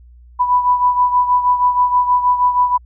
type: beating tone pair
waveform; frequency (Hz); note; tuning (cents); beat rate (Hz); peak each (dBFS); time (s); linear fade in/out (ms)
sine; 988 / 994.3; B5 / B5; 0 / +11; 6.3; -12 / -18; 0.39-2.78; 20
effects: added 60 Hz sine -40 dBFS peak until 2.85 s